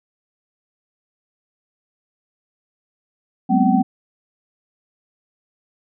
sine tone cluster, 188.1 / 211.8 / 246.4 / 261.8 / 763 Hz, F#3 / G#3 / B3 / C4 / G5, +29 / +34 / -4 / +1 / -47 cents, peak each -19 dBFS, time 3.49-3.83 s, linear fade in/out 20 ms, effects none

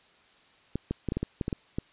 clicks, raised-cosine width 3 ms, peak -16 dBFS, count 10, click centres 0.756 / 0.91 / 1.087 / 1.121 / 1.17 / 1.23 / 1.412 / 1.481 / 1.528 / 1.785 s, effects white hiss -60 dBFS RMS until 1.92 s + resampled to 8000 Hz

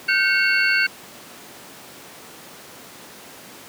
sine tone cluster, 1447 / 1548 / 2195 / 2736 / 4459 Hz, F#6 / G6 / C#7 / F7 / C#8, -39 / -22 / -18 / -36 / +9 cents, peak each -26 / -19 / -22 / -23 / -26 dBFS, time 0.08-0.87 s, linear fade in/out 10 ms, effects pink hiss -41 dBFS RMS until 3.68 s + high-pass 200 Hz 12 dB/octave

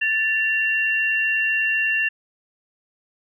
sine tone pair together, 1760 / 2752 Hz, A6 / F7, 0 / -26 cents, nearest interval minor sixth, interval 774 cents, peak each -21 dBFS, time 0.01-2.09 s, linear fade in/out 10 ms, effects none

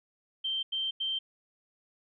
sine tone bursts, 3134 Hz, G7, 1 cent flat, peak -29 dBFS, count 3, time 0.44-1.19 s, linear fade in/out 10 ms, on 190 ms, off 90 ms, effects none

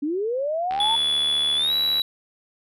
sine linear sweep, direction up, 275.7 to 921 Hz, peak -22 dBFS, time 0.02-0.96 s, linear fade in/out 10 ms
click train, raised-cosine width 0.3 ms, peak -19 dBFS, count 97, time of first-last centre 0.71-1.997 s, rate 74.6 Hz
triangle tone with pitch glide, 3426 to 3913 Hz, A7 to B7, -47 to -17 cents, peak -18 dBFS, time 0.8-2.02 s, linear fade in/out 2 ms, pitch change +230 cents, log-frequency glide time 1.56-1.73 s
effects none

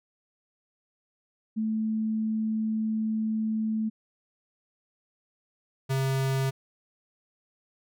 sine / square tone pair in turn, 219 / 134.03 Hz, A3 / C3, -8 / +42 cents, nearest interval major sixth, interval 850 cents, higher first, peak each -25 dBFS, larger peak neither, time 1.56-3.9 / 5.89-6.51 s, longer first, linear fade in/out 20 ms, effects none

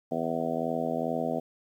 harmonic tone, 82.41 Hz, E2, in tune, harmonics 2 / 3 / 4 / 5 / 6 / 7 / 8 / 9, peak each -38 / -33 / -39 / -38 / -35 / -37 / -33 / -36 dBFS, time 0.11-1.4 s, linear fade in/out 10 ms, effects 10-bit

